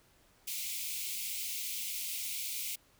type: high-pass noise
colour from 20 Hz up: white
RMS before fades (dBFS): -38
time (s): 0.47-2.76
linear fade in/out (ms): 10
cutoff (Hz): 2100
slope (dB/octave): 96
effects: pink hiss -66 dBFS RMS until 2.99 s